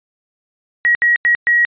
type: tone bursts at uneven times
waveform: sine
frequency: 1905 Hz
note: A#6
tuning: 37 cents sharp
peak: -8 dBFS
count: 4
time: 0.85-0.95 / 1.02-1.16 / 1.25-1.35 / 1.47-1.65 s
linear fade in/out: 0 ms
effects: tanh soft clip ceiling -7 dBFS + resampled to 8000 Hz